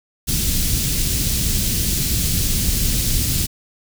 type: band-stop noise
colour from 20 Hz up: pink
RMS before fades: -19 dBFS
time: 0.27-3.47 s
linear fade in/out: 20 ms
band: 190 to 4300 Hz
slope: 12 dB/octave
effects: none